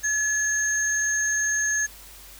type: tone pair together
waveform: sine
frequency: 1705 / 6437 Hz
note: G#6 / G8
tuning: +45 / +45 cents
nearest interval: octave + major seventh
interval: 2300 cents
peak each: -24 dBFS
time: 0.03-1.87 s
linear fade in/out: 20 ms
effects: added 50 Hz sine -49 dBFS peak until 2.39 s + white hiss -46 dBFS RMS until 2.39 s